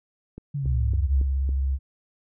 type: click train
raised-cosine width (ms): 3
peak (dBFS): -25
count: 5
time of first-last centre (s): 0.38-1.491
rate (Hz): 3.6
type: linear sweep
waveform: sine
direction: down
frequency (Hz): 146.83 to 58.27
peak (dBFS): -25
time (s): 0.54-1.24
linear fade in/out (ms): 10
type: tone with vibrato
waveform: sine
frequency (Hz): 67.4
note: C#2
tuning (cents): -48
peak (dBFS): -21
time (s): 0.63-1.79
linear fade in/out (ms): 50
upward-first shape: sine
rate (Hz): 18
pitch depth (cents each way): 47
effects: none